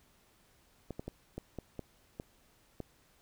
clicks, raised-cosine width 2 ms, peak -26 dBFS, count 8, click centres 0.907 / 0.995 / 1.08 / 1.38 / 1.587 / 1.793 / 2.199 / 2.803 s, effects pink hiss -67 dBFS RMS until 3.21 s

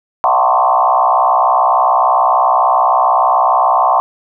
sine tone with frequency modulation, 898 Hz, A5, 35 cents sharp, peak -8 dBFS, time 0.24-4 s, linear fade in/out 0 ms, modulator 63.4 Hz, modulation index 3.7, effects none

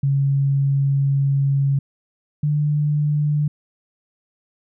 sine tone pair in turn, 138.59 / 148.41 Hz, C#3 / D3, 0 / +19 cents, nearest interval minor second, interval 119 cents, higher second, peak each -15 / -16 dBFS, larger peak first, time 0.03-1.79 / 2.43-3.48 s, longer first, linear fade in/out 5 ms, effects none

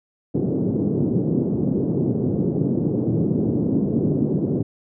pink band-pass noise, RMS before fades -21 dBFS, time 0.34-4.63 s, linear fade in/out 10 ms, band 130 to 390 Hz, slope 24 dB/octave, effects none

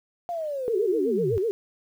sine linear sweep, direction down, 709 to 84 Hz, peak -27 dBFS, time 0.29-1.38 s, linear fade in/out 0 ms
sine tone with vibrato, 415.3 Hz, G#4, in tune, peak -22 dBFS, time 0.68-1.51 s, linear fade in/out 0 ms, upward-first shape sine, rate 8 Hz, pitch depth 220 cents each way
effects 9-bit

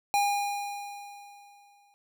square tone with exponential decay, 812 Hz, G#5, 39 cents flat, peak -22 dBFS, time 0.14-1.94 s, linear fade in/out 0 ms, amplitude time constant 390 ms, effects none

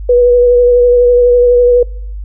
sine tone with vibrato, 488.2 Hz, B4, 20 cents flat, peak -4 dBFS, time 0.09-1.83 s, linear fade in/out 5 ms, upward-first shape sine, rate 12 Hz, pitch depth 18 cents each way, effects noise-tail reverb RT60 0.6 s tail -24 dB re dry + added 50 Hz sine -20 dBFS peak until 2.24 s

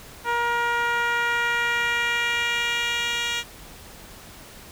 10% pulse tone with band-pass filter sweep, 473.7 Hz, A#4, 28 cents sharp, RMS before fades -24 dBFS, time 0.24-3.44 s, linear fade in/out 50 ms, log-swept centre 960 to 3800 Hz, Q 1.3, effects pink hiss -44 dBFS RMS until 4.71 s

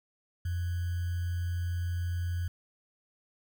sine tone with sample-and-hold, 87.31 Hz, F2, in tune, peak -29 dBFS, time 0.45-2.48 s, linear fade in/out 5 ms, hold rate 1575 Hz, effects none

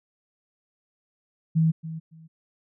sine tone with echo, 161.1 Hz, E3, 39 cents flat, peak -17 dBFS, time 1.55-1.72 s, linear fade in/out 20 ms, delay 280 ms, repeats 2, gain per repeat -14 dB, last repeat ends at 2.28 s, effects none

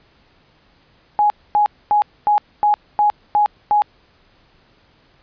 sine tone bursts, 834 Hz, G#5, 7 cents sharp, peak -11 dBFS, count 8, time 1.19-3.82 s, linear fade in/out 0 ms, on 110 ms, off 250 ms, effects pink hiss -55 dBFS RMS until 5.22 s + resampled to 11025 Hz

